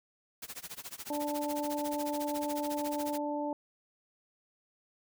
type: noise with tremolo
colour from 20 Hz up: white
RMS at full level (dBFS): -41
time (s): 0.42-3.18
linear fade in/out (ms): 5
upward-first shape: sine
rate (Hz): 14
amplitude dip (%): 95
type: harmonic tone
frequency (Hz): 293.7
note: D4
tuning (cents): 0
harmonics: 1 / 2 / 3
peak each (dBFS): -35 / -36 / -37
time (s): 1.1-3.53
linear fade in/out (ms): 2
effects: none